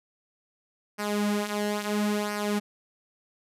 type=tone with flanger; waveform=sawtooth; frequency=207.7 Hz; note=G#3; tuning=in tune; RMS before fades=-28 dBFS; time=0.98-2.6 s; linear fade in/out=20 ms; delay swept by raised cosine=0.27 to 5.67 ms; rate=0.74 Hz; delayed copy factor=-0.65; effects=resampled to 32000 Hz